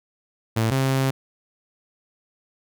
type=tone pair in turn; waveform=sawtooth; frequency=112.4 / 133.67 Hz; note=A2 / C3; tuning=+37 / +37 cents; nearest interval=minor third; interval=300 cents; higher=second; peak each=-15 dBFS; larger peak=neither; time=0.56-0.71 / 0.71-1.11 s; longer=second; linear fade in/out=10 ms; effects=none